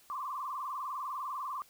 sine tone with vibrato, 1101 Hz, C#6, 12 cents flat, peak -35 dBFS, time 0.1-1.62 s, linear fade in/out 0 ms, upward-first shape sine, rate 20 Hz, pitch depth 150 cents each way, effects white hiss -62 dBFS RMS until 1.69 s

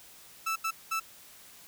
30% pulse tone bursts at uneven times, 1318.5 Hz, E6, in tune, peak -26 dBFS, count 3, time 0.46-0.56 / 0.64-0.71 / 0.91-1 s, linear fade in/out 10 ms, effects white hiss -53 dBFS RMS until 1.67 s

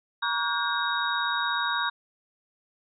sine tone cluster, 946 / 1136 / 1438 / 1595 / 3769 Hz, A#5 / C#6 / F#6 / G6 / A#7, +25 / +42 / -50 / +30 / +18 cents, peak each -31 dBFS, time 0.22-1.9 s, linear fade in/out 10 ms, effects none

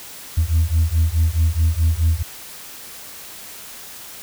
sine beating tone pair, 79.1 / 83.8 Hz, D#2 / E2, +29 / +29 cents, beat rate 4.7 Hz, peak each -16 dBFS, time 0.37-2.23 s, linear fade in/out 10 ms, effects tanh soft clip ceiling -10 dBFS + white hiss -37 dBFS RMS until 4.22 s

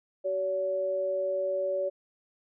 sine tone pair together, 379.2 / 568.2 Hz, F#4 / C#5, +43 / +43 cents, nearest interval perfect fifth, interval 700 cents, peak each -35 / -27 dBFS, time 0.24-1.9 s, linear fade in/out 20 ms, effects none

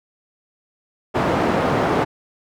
white band-pass noise, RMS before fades -19 dBFS, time 1.14-2.05 s, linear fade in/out 20 ms, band 100 to 800 Hz, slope 12 dB/octave, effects none

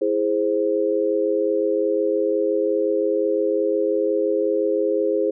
sine chord, E augmented, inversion none, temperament equal, 329.6 / 415.3 / 523.3 Hz, E4 / G#4 / B#4, 0 / 0 / 0 cents, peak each -24 / -21 / -22 dBFS, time 0.01-5.31 s, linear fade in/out 10 ms, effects none

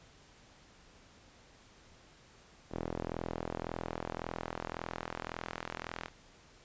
sawtooth tone with band-pass filter sweep, 41.83 Hz, E1, 26 cents sharp, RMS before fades -41 dBFS, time 2.7-6.1 s, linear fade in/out 50 ms, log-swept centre 450 to 1800 Hz, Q 0.81, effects pink hiss -60 dBFS RMS until 6.64 s + resampled to 16000 Hz

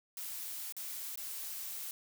blue noise with dropouts, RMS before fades -42 dBFS, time 0.17-1.91 s, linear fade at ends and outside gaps 1 ms, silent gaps 0.723-0.766 / 1.157-1.174 s, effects none

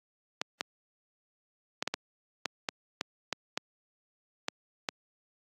clicks, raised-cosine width 0.2 ms, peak -12 dBFS, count 12, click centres 0.415 / 0.609 / 1.825 / 1.876 / 1.94 / 2.457 / 2.688 / 3.011 / 3.327 / 3.575 / 4.484 / 4.888 s, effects high-pass 200 Hz 12 dB/octave + AAC 48 kbps

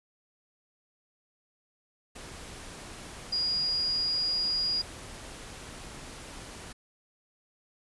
sine tone in noise, 4867 Hz, D#8, 39 cents flat, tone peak -26 dBFS, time 3.32-4.82 s, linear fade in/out 10 ms, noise pink, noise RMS -44 dBFS, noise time 2.15-6.73 s, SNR +15 dB, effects resampled to 24000 Hz

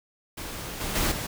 pink noise with level steps, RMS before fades -36 / -31 / -25 / -32 dBFS, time 0.37-1.27 s, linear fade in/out 10 ms, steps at 0.8 / 0.95 / 1.11 s, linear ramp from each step 10 ms, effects none

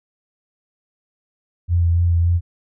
sine tone with vibrato, 85.7 Hz, F2, 32 cents flat, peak -13 dBFS, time 1.68-2.41 s, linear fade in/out 50 ms, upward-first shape sine, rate 3.5 Hz, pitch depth 22 cents each way, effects none

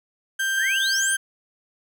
35% pulse tone, 1575 Hz, G6, 8 cents sharp, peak -20 dBFS, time 0.39-1.17 s, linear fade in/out 10 ms
sine exponential sweep, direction up, 1520 to 10350 Hz, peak -23 dBFS, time 0.57-1.16 s, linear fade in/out 10 ms
effects none

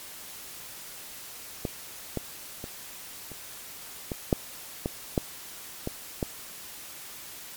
clicks, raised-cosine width 2 ms, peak -15 / -15 / -23 / -28 / -17 / -7 / -14 / -9 / -16 / -13 dBFS, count 10, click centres 1.652 / 2.173 / 2.641 / 3.317 / 4.118 / 4.328 / 4.859 / 5.178 / 5.874 / 6.228 s, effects white hiss -43 dBFS RMS until 7.56 s + MP3 96 kbps

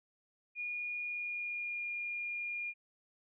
sine tone with pitch glide, 2438 to 2417 Hz, D#7 to D7, -36 to +49 cents, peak -36 dBFS, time 0.55-2.74 s, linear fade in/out 50 ms, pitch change -15 cents, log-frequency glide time 1.02-1.84 s, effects none

